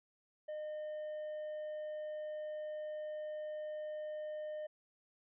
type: tone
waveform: triangle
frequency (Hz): 610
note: D#5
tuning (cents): -34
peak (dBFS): -38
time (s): 0.48-4.67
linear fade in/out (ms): 10
effects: resampled to 8000 Hz

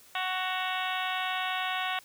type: harmonic tone with a mistuned harmonic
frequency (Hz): 371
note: F#4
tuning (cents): +5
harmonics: 2 / 3 / 4 / 5 / 6 / 7 / 8 / 9 / 10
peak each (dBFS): -34 / -36 / -37 / -38 / -39 / -39 / -40 / -41 / -41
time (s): 0.15-1.99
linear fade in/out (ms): 2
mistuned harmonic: 7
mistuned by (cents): +55
effects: white hiss -56 dBFS RMS until 2.04 s

